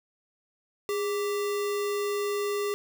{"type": "tone with sample-and-hold", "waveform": "sine", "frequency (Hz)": 410, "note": "G#4", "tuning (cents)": -22, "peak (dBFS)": -26, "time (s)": [0.89, 2.74], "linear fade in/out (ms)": 0, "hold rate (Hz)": 1575, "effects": []}